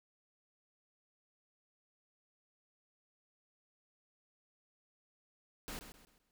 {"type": "noise with echo", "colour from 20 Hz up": "pink", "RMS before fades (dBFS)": -44, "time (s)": [5.68, 5.79], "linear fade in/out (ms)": 0, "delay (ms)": 130, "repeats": 4, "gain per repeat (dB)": -9, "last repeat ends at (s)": 6.31, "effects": []}